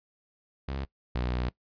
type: tone pair in turn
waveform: sawtooth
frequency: 68 / 61.33 Hz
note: C#2 / B1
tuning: -33 / -11 cents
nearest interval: major second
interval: 178 cents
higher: first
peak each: -28 / -24 dBFS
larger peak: second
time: 0.68-0.85 / 1.15-1.49 s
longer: second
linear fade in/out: 5 ms
effects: noise-tail reverb RT60 0.1 s tail -21 dB re dry + resampled to 11025 Hz